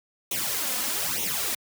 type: noise with flanger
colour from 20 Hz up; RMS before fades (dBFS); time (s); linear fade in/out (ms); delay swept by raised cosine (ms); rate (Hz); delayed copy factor
white; -28; 0.31-1.55; 5; 0.31 to 4.01; 1.1; +0.85
effects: high-pass 100 Hz 12 dB/octave